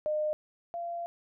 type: tone pair in turn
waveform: sine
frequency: 609 / 686.5 Hz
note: D#5 / F5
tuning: -37 / -30 cents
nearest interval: major second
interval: 207 cents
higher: second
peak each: -27 / -33 dBFS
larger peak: first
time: 0.06-0.33 / 0.74-1.06 s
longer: second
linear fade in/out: 0 ms
effects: none